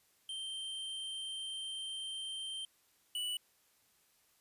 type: tone pair in turn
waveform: square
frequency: 3136 / 2960 Hz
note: G7 / F#7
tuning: 0 / 0 cents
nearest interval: minor second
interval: 100 cents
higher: first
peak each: -40 / -36 dBFS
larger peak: second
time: 0.29-2.65 / 3.15-3.37 s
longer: first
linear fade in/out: 2 ms
effects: white hiss -71 dBFS RMS until 4.4 s + resampled to 32000 Hz